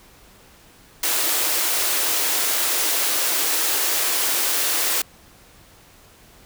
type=high-pass noise; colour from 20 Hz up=white; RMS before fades=-21 dBFS; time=1.03-5.02 s; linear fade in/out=5 ms; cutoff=280 Hz; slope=96 dB/octave; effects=pink hiss -50 dBFS RMS until 6.45 s